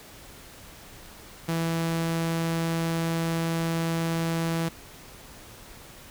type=tone; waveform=sawtooth; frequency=165.2 Hz; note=E3; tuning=4 cents sharp; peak=-21 dBFS; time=1.48-4.69 s; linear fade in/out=10 ms; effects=pink hiss -47 dBFS RMS until 6.1 s